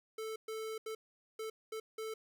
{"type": "tone bursts at uneven times", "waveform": "square", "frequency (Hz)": 440, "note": "A4", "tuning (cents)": 0, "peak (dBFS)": -40, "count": 6, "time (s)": [[0.18, 0.36], [0.48, 0.78], [0.86, 0.95], [1.39, 1.5], [1.72, 1.8], [1.98, 2.14]], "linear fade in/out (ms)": 5, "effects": ["11-bit"]}